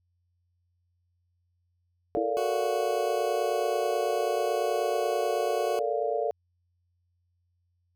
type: chord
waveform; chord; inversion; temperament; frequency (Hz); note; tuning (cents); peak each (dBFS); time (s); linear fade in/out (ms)
sine; Bb major seventh; third; just; 437 / 466.2 / 582.7 / 699.2; A4 / Bb4 / D5 / F5; -12 / 0 / -14 / +2; -31; 2.15-6.31; 0
type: tone with exponential decay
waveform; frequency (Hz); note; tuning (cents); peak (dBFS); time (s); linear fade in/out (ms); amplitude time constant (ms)
sine; 330.9; E4; +7; -25; 2.17-2.47; 0; 65
type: tone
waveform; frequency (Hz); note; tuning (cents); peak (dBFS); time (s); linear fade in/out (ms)
20% pulse; 370; F#4; 0; -27; 2.37-5.79; 0
effects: added 88 Hz sine -70 dBFS peak until 7.95 s